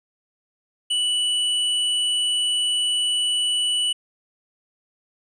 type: tone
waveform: square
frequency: 2960 Hz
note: F#7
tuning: in tune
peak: -20 dBFS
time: 0.9-3.93 s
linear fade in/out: 10 ms
effects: resampled to 22050 Hz